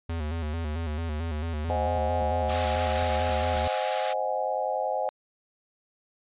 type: tone with vibrato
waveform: square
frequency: 79.3 Hz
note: D#2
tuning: 33 cents sharp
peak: -29 dBFS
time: 0.09-3.68 s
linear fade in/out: 5 ms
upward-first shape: square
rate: 4.5 Hz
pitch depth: 81 cents each way
type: click train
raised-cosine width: 5 ms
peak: -29 dBFS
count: 8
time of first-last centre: 1.69-3.562 s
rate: 3.74 Hz
type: chord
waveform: sine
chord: Ab dominant seventh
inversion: first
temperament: equal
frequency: 523.3 / 622.3 / 740 / 830.6 Hz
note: C5 / Eb5 / Gb5 / Ab5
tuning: 0 / 0 / 0 / 0 cents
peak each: -31 dBFS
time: 1.7-5.09 s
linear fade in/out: 0 ms
type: high-pass noise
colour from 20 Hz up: pink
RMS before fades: -34 dBFS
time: 2.48-4.14 s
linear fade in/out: 20 ms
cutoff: 1100 Hz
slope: 96 dB/octave
effects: resampled to 8000 Hz